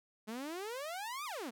sawtooth exponential two-way sweep, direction up then down, 208.7 to 1253 to 208.7 Hz, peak -36 dBFS, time 0.27-1.51 s, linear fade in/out 20 ms, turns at 1.25 s, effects none

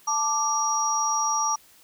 sine tone cluster, 881 / 1174 / 5720 Hz, A5 / D6 / F8, +2 / -1 / +41 cents, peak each -26 dBFS, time 0.07-1.56 s, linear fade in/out 10 ms, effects white hiss -55 dBFS RMS until 1.83 s

